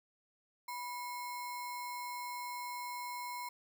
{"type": "tone with sample-and-hold", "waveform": "sine", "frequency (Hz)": 980, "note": "B5", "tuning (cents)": -14, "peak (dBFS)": -39, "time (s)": [0.68, 3.49], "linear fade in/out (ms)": 5, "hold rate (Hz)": 3150, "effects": []}